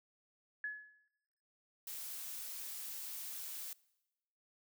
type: tone with exponential decay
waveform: sine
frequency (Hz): 1700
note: G#6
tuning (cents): +40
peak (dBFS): -35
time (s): 0.64-1.08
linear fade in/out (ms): 2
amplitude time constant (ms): 95
type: noise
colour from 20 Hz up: blue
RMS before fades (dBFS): -45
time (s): 1.87-3.73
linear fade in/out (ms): 2
effects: noise-tail reverb RT60 1.0 s tail -23 dB re dry